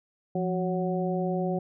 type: harmonic tone with a mistuned harmonic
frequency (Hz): 185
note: F#3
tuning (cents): 0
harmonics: 1 / 2 / 3 / 4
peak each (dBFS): -28 / -31 / -33 / -34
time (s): 0.35-1.59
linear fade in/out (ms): 5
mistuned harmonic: 1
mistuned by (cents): -94
effects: none